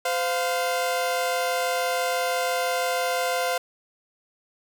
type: tone pair together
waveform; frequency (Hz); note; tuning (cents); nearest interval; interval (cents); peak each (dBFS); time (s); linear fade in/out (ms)
sawtooth; 513.5 / 700; C5 / F5; -33 / +4; perfect fourth; 537; -22; 0.05-3.58; 5
effects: none